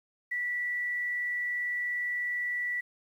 sine tone with frequency modulation, 1957 Hz, B6, 16 cents flat, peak -29 dBFS, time 0.31-2.81 s, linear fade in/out 10 ms, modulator 97.8 Hz, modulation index 0.22, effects 10-bit

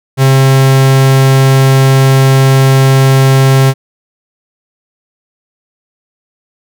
45% pulse tone, 134 Hz, C3, 42 cents sharp, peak -4 dBFS, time 0.17-3.74 s, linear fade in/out 50 ms, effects none

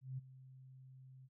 sine tone with ADSR envelope, 130.81 Hz, C3, in tune, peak -39 dBFS, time 0.01-1.29 s, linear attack 170 ms, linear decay 19 ms, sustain -16 dB, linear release 43 ms, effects none

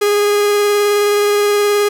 45% pulse tone with vibrato, 411.8 Hz, G#4, 15 cents flat, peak -11 dBFS, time 0.01-1.89 s, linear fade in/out 10 ms, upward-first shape square, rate 19 Hz, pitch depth 9 cents each way, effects 8-bit

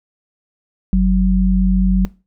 sine tone pair together, 47.35 / 187.7 Hz, F#1 / F#3, +41 / +25 cents, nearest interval 2 octaves, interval 2384 cents, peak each -13 dBFS, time 0.93-2.05 s, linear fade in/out 0 ms, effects noise-tail reverb RT60 0.3 s tail -21 dB re dry

